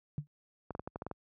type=tone with exponential decay; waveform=sine; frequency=146.83 Hz; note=D3; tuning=in tune; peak=-28 dBFS; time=0.18-0.27 s; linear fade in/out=0 ms; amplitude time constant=18 ms
type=clicks; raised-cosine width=1 ms; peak=-25 dBFS; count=8; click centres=0.707 / 0.751 / 0.795 / 0.875 / 0.959 / 1.021 / 1.066 / 1.113 s
effects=high-pass 60 Hz 12 dB/octave